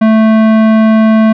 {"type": "tone with tanh clipping", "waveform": "sine", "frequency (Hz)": 220, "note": "A3", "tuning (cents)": 0, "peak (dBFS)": -6, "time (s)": [0.01, 1.33], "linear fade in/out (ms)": 10, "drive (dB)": 17, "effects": []}